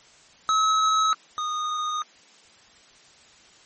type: tone pair in turn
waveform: square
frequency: 1287 / 1234.7 Hz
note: E6 / D#6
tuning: -42 / -14 cents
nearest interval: minor second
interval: 72 cents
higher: first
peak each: -19 / -26 dBFS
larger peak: first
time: 0.49-1.13 / 1.38-2.02 s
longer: neither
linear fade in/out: 0 ms
effects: white hiss -53 dBFS RMS until 3.65 s + MP3 32 kbps